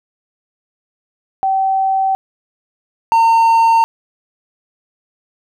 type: tone pair in turn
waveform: sine / triangle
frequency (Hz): 770 / 911.5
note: G5 / A#5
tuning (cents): -31 / -39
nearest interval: minor third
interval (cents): 292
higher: second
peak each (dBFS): -12 / -6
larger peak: second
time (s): 1.43-2.15 / 3.12-3.84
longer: neither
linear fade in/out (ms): 0
effects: none